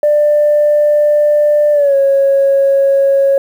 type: tone with pitch glide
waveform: sine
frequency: 593 to 550.1 Hz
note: D5 to C#5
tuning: +17 to -13 cents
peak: -6 dBFS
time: 0.03-3.38 s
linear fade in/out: 2 ms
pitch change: -130 cents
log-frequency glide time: 1.72-1.95 s
effects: tanh soft clip ceiling -3 dBFS + 7-bit